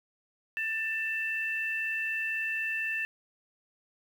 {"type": "tone pair together", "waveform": "sine", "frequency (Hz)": [1778, 2664], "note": ["A6", "E7"], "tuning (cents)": [18, 18], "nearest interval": "perfect fifth", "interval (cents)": 700, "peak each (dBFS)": [-32, -32], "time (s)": [0.57, 3.05], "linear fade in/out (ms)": 0, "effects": ["9-bit"]}